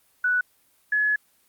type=tone pair in turn; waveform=sine; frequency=1480 / 1699.3 Hz; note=F#6 / G#6; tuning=0 / +39 cents; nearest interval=major second; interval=239 cents; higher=second; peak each=-19 dBFS; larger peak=neither; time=0.24-0.41 / 0.92-1.16 s; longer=second; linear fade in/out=5 ms; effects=white hiss -63 dBFS RMS until 1.48 s + Opus 24 kbps